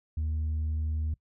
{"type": "tone", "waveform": "sine", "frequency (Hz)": 77.78, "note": "D#2", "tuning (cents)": 0, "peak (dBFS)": -25, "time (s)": [0.17, 1.14], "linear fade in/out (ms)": 5, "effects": ["noise-tail reverb RT60 0.1 s tail -23 dB re dry", "tanh soft clip ceiling -26 dBFS"]}